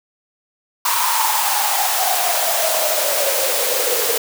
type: noise with high-pass filter sweep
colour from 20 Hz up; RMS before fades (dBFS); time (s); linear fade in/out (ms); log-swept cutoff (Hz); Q
white; -18; 0.85-4.18; 5; 1000 to 450; 9.8
effects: none